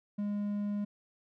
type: tone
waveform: triangle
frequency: 205.4 Hz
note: G#3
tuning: 19 cents flat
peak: -29 dBFS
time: 0.18-0.85 s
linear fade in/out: 10 ms
effects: none

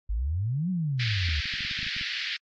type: exponential two-way sweep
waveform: sine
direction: up then down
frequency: 47.63 to 190 to 70.4 Hz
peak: -25 dBFS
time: 0.09-1.41 s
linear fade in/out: 10 ms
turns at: 0.7 s
type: band-pass noise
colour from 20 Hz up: pink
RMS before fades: -32 dBFS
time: 0.99-2.37 s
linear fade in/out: 10 ms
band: 1700 to 4800 Hz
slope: 48 dB/octave
type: clicks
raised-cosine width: 5 ms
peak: -30 dBFS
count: 11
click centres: 1.289 / 1.456 / 1.539 / 1.607 / 1.65 / 1.712 / 1.791 / 1.83 / 1.866 / 1.965 / 2.012 s
effects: AAC 48 kbps

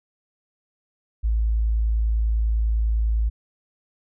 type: tone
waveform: sine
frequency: 55 Hz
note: A1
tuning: in tune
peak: -18 dBFS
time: 1.23-3.3 s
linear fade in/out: 20 ms
effects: none

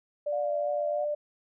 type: tone with pitch glide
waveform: sine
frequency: 587.3 to 593.1 Hz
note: D5 to D5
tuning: 0 to +17 cents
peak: -27 dBFS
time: 0.26-1.15 s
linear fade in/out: 10 ms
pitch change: +17 cents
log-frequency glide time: 0.73-0.87 s
type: tone with vibrato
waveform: sine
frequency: 698.5 Hz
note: F5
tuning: in tune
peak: -33 dBFS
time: 0.32-1.05 s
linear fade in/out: 10 ms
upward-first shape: triangle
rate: 3.2 Hz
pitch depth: 65 cents each way
effects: none

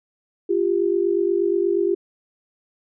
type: tone pair together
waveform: sine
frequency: 347.8 / 396.2 Hz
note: F4 / G4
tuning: -7 / +18 cents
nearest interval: major second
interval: 225 cents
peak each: -20 dBFS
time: 0.49-1.95 s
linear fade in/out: 10 ms
effects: none

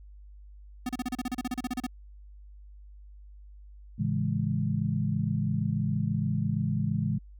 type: tone bursts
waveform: square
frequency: 250 Hz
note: B3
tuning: 21 cents sharp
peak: -29 dBFS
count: 16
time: 0.86-1.867 s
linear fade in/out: 5 ms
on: 32 ms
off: 33 ms
type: chord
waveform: sine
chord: A major seventh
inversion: none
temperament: equal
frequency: 110 / 138.59 / 164.81 / 207.7 Hz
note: A2 / C#3 / E3 / G#3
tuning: 0 / 0 / 0 / 0 cents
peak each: -31 dBFS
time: 3.98-7.19 s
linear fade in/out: 20 ms
effects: added 50 Hz sine -46 dBFS peak until 7.39 s

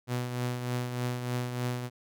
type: tone with tremolo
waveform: sawtooth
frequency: 123.47 Hz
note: B2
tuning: in tune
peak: -24 dBFS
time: 0.07-1.9 s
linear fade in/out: 50 ms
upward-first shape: triangle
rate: 3.3 Hz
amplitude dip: 55%
effects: none

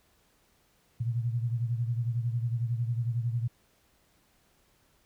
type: beating tone pair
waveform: sine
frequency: 116.54 / 127.54 Hz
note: A#2 / C3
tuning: 0 / -44 cents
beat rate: 11 Hz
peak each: -28 / -34 dBFS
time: 1-3.48 s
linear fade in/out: 10 ms
effects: pink hiss -67 dBFS RMS until 5.05 s

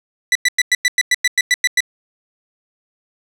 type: tone bursts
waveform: sawtooth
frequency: 1975.5 Hz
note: B6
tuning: in tune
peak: -7 dBFS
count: 12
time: 0.32-1.805 s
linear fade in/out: 2 ms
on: 33 ms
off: 99 ms
effects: low-pass 9000 Hz 12 dB/octave

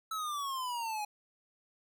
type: exponential sweep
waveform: square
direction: down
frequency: 1318 to 826 Hz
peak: -35 dBFS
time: 0.11-1.05 s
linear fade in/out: 5 ms
effects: none

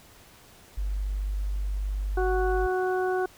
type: tone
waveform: sine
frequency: 49.37 Hz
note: G1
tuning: 13 cents sharp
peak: -26 dBFS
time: 0.77-2.67 s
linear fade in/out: 10 ms
type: harmonic tone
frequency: 370 Hz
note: F#4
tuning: in tune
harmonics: 1 / 2 / 3 / 4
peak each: -25 / -30 / -38 / -34 dBFS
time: 2.17-3.26 s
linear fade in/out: 5 ms
effects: pink hiss -53 dBFS RMS until 3.37 s

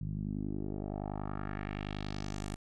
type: tone with low-pass filter sweep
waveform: 10% pulse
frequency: 50.6 Hz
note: G#1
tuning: 44 cents flat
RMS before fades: -38 dBFS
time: 0.01-2.56 s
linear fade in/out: 5 ms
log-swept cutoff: 140 to 9500 Hz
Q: 2.2
effects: none

